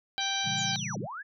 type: harmonic tone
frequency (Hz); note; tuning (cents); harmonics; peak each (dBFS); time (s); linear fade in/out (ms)
784; G5; 0; 1 / 2 / 3 / 4 / 5 / 6; -35 / -36 / -38 / -34 / -33 / -43; 0.18-0.76; 0
type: tone with tremolo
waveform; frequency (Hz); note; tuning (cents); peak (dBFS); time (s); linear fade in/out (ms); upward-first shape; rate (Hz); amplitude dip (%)
sine; 5870; F#8; -15; -36; 0.2-0.96; 20; square; 6.8; 25
type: chord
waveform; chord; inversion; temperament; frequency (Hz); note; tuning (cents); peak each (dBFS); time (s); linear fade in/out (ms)
sine; A# diminished seventh; none; just; 116.54 / 139.85 / 167.82 / 201.4; A#2 / C#3 / E3 / G3; 0 / +16 / +31 / +47; -40; 0.44-1.07; 20
type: linear two-way sweep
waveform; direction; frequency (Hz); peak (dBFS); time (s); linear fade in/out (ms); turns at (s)
sine; down then up; 7459 to 154.9 to 1774; -36; 0.57-1.23; 20; 0.98
effects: none